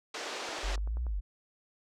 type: band-pass noise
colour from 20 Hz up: pink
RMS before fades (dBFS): -39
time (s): 0.14-0.76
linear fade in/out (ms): 5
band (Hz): 360 to 6600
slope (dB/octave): 24
type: click train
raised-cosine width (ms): 1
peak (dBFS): -35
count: 7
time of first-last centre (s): 0.49-1.067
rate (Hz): 10.4
type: exponential two-way sweep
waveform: sine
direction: up then down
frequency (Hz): 43.65 to 61.74 to 43.65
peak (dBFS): -30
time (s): 0.63-1.21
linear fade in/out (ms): 20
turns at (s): 1.04
effects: none